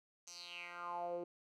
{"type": "tone with band-pass filter sweep", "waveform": "10% pulse", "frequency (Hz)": 174.61, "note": "F3", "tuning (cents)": 0, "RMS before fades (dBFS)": -45, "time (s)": [0.27, 1.24], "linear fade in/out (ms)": 5, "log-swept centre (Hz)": [6400, 390], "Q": 5.1, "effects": []}